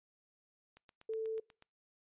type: click train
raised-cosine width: 0.2 ms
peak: -39 dBFS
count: 8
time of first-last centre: 0.77-1.624 s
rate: 8.2 Hz
type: tone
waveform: sine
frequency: 442.9 Hz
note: A4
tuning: 11 cents sharp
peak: -35 dBFS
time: 1.09-1.4 s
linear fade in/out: 5 ms
effects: noise-tail reverb RT60 0.4 s tail -26 dB re dry + resampled to 8000 Hz